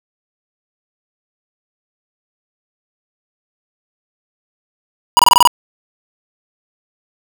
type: tone bursts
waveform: square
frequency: 970 Hz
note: B5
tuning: 31 cents flat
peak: -5 dBFS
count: 7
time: 5.17-5.474 s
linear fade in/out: 0 ms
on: 22 ms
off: 25 ms
effects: none